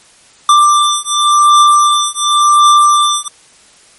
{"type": "beating tone pair", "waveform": "square", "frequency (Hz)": [1181, 1181.91], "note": ["D6", "D6"], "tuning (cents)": [9, 11], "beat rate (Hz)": 0.91, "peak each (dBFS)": -10, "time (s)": [0.49, 3.28], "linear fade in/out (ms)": 2, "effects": ["white hiss -44 dBFS RMS until 3.98 s", "MP3 48 kbps"]}